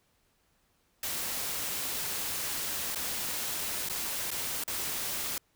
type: noise with dropouts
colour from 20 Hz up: white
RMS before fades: -34 dBFS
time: 1.03-5.38 s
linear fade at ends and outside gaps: 2 ms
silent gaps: 2.948-2.957 / 3.888-3.897 / 4.305-4.314 / 4.638-4.678 s
effects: pink hiss -71 dBFS RMS until 5.55 s